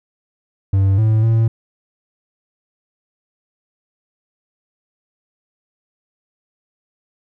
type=tone with pitch steps; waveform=triangle; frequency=97.1 / 109.6 / 113.1 Hz; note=G2 / A2 / A2; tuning=-16 / -6 / +48 cents; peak=-9 dBFS; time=0.73-1.48 s; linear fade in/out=5 ms; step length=250 ms; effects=none